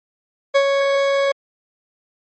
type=tone with ADSR envelope; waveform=40% pulse; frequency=554.4 Hz; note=C#5; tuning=in tune; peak=-9 dBFS; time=0.54-1.32 s; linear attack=19 ms; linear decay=67 ms; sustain=-5 dB; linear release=6 ms; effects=low-pass 4000 Hz 12 dB/octave + MP3 32 kbps